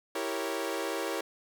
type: chord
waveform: sawtooth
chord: E diminished seventh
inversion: none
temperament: equal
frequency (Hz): 329.6 / 392 / 466.2 / 554.4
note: E4 / G4 / Bb4 / Db5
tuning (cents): 0 / 0 / 0 / 0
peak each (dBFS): -33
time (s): 0.15-1.21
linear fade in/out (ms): 5
effects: none